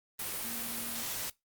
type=tone in noise; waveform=sine; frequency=233.1 Hz; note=A#3; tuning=in tune; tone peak=-45 dBFS; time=0.44-1.03 s; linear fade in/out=5 ms; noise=white; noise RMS=-37 dBFS; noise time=0.19-1.3 s; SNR=-11 dB; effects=noise-tail reverb RT60 0.2 s tail -23 dB re dry + Opus 32 kbps